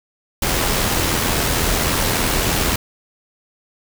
pink noise with amplitude modulation, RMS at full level -17 dBFS, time 0.42-2.76 s, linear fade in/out 5 ms, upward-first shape sine, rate 83.6 Hz, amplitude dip 35%, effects none

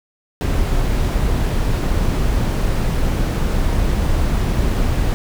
brown noise, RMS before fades -17 dBFS, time 0.41-5.14 s, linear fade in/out 0 ms, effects none

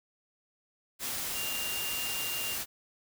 sine tone in noise, 2794 Hz, F7, in tune, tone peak -36 dBFS, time 1.33-2.58 s, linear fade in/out 50 ms, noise white, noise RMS -35 dBFS, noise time 0.99-2.66 s, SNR -4 dB, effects none

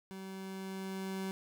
30% pulse tone with level ramp, 191.2 Hz, G3, 43 cents flat, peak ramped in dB -41 to -33 dBFS, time 0.11-1.31 s, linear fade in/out 0 ms, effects none

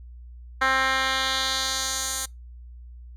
10% pulse tone with band-pass filter sweep, 264.4 Hz, C4, 18 cents sharp, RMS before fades -25 dBFS, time 0.61-2.26 s, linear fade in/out 10 ms, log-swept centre 1700 to 8600 Hz, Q 1.5, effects noise-tail reverb RT60 0.2 s tail -26 dB re dry + added 60 Hz sine -40 dBFS peak until 3.16 s

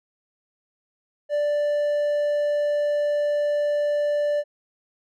triangle tone, 587.3 Hz, D5, in tune, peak -18 dBFS, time 1.29-4.44 s, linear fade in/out 50 ms, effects none

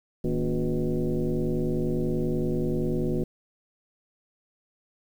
sine tone with frequency modulation, 103.83 Hz, G#2, in tune, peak -23 dBFS, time 0.24-3.24 s, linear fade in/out 5 ms, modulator 129 Hz, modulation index 2.7, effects 9-bit

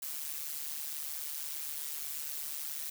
blue noise with amplitude modulation, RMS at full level -36 dBFS, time 0.02-2.9 s, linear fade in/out 5 ms, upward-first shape sine, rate 148 Hz, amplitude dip 75%, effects none

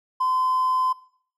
triangle tone with hard clipping, 1026 Hz, C6, 34 cents flat, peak -20 dBFS, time 0.2-0.93 s, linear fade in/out 10 ms, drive 4 dB, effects noise-tail reverb RT60 0.6 s tail -20 dB re dry

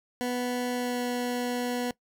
20% pulse tone with pitch glide, 246.9 to 245.2 Hz, B3 to B3, 0 to -12 cents, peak -23 dBFS, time 0.21-1.91 s, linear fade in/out 0 ms, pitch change -12 cents, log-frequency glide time 0.72-1.02 s, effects noise-tail reverb RT60 0.1 s tail -20 dB re dry

